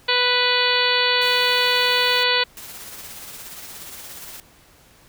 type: harmonic tone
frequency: 493.9 Hz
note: B4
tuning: in tune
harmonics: 1 / 2 / 3 / 4 / 5 / 6 / 7 / 8 / 9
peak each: -25 / -25 / -25 / -25 / -25 / -25 / -25 / -25 / -25 dBFS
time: 0.08-2.44 s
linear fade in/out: 10 ms
type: noise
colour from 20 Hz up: white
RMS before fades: -37 dBFS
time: 1.21-2.24 s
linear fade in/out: 10 ms
type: noise with tremolo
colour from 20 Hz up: white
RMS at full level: -36 dBFS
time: 2.57-4.4 s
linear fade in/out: 0 ms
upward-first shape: sine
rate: 17 Hz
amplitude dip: 35%
effects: pink hiss -52 dBFS RMS until 5.08 s